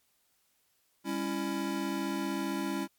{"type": "chord", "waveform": "square", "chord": "C# diminished", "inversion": "second", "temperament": "just", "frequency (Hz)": [199.57, 277.2, 332.6], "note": ["G3", "C#4", "E4"], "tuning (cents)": [31, 0, 16], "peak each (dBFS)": [-37, -36, -36], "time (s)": [1.04, 2.88], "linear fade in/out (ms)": 50, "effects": ["white hiss -72 dBFS RMS until 2.98 s", "MP3 96 kbps"]}